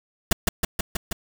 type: noise with echo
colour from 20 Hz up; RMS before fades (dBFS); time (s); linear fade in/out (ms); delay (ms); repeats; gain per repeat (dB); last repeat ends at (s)
pink; -17; 0.31-0.33; 5; 160; 5; -2; 1.13
effects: none